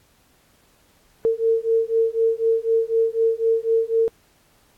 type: beating tone pair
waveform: sine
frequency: 451.2 / 455.2 Hz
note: A4 / A#4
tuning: +44 / -41 cents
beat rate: 4 Hz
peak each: -20 dBFS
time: 1.25-4.08 s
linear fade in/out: 0 ms
effects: pink hiss -59 dBFS RMS until 4.77 s + AAC 64 kbps